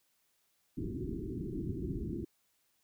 white low-pass noise, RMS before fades -38 dBFS, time 0.77-2.25 s, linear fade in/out 10 ms, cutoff 390 Hz, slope 96 dB/octave, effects white hiss -75 dBFS RMS until 2.83 s

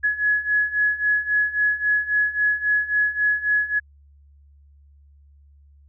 sine beating tone pair, 1687 / 1690.7 Hz, G#6 / G#6, +27 / +30 cents, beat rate 3.7 Hz, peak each -23 / -20 dBFS, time 0.03-3.8 s, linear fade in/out 20 ms, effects added 71 Hz sine -49 dBFS peak until 5.88 s

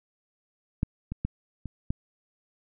clicks, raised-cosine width 5 ms, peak -12 / -20 / -15 / -23 / -15 dBFS, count 5, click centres 0.831 / 1.12 / 1.25 / 1.657 / 1.905 s, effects none

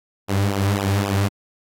sawtooth tone with flanger, 99.3 Hz, G2, 23 cents sharp, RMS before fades -20 dBFS, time 0.28-1.29 s, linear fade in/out 20 ms, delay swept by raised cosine 0.47 to 4.57 ms, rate 3.8 Hz, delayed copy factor -0.65, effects AAC 48 kbps

